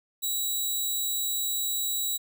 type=tone; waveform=10% pulse; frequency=3885 Hz; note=B7; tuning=29 cents flat; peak=-19 dBFS; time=0.22-2.18 s; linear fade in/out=20 ms; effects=none